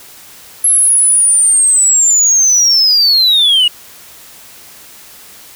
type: linear sweep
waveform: sine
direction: down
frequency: 11175 to 2842 Hz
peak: -4 dBFS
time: 0.64-3.68 s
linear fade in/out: 5 ms
effects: tanh soft clip ceiling -5 dBFS + white hiss -37 dBFS RMS until 5.55 s